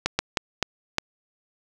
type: slowing click train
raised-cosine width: 0.2 ms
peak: -4 dBFS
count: 5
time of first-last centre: 0.06-0.984 s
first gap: 130 ms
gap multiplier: 1.4
effects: none